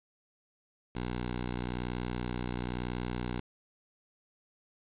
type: tone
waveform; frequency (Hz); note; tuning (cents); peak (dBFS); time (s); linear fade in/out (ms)
10% pulse; 61; B1; -21; -25; 0.95-3.4; 5
effects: resampled to 8000 Hz + 9-bit